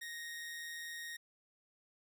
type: tone with amplitude modulation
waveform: sawtooth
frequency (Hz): 1864.7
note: A#6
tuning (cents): 0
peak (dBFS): -38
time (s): 0.01-1.17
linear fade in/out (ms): 10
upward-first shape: sine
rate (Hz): 161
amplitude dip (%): 35
effects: none